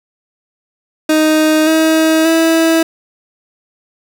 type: tone with pitch steps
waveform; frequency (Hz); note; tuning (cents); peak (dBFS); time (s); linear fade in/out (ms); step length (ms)
30% pulse; 311.1 / 318.6 / 326.2; D#4 / D#4 / E4; 0 / +41 / -18; -6; 1.09-2.83; 5; 580
effects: none